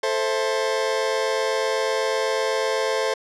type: chord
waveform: sawtooth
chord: A minor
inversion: none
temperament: just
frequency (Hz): 440 / 528 / 660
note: A4 / C5 / E5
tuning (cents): 0 / +16 / +2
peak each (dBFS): -20 / -20 / -25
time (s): 0.03-3.14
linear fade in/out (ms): 5
effects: low-pass 7000 Hz 12 dB/octave